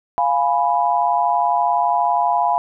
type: chord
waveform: sine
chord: F diminished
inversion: none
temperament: equal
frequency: 698.5 / 830.6 / 987.8 Hz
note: F5 / Ab5 / Cb6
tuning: 0 / 0 / 0 cents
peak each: -19 dBFS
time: 0.18-2.58 s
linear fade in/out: 0 ms
effects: none